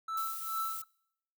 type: tone with tremolo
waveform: triangle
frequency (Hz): 1318.5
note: E6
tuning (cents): 0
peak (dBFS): -29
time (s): 0.08-0.84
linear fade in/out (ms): 5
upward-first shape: triangle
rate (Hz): 2.4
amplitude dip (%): 95
type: noise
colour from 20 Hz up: violet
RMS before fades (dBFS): -41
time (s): 0.17-0.82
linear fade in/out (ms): 5
effects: noise-tail reverb RT60 0.8 s tail -26 dB re dry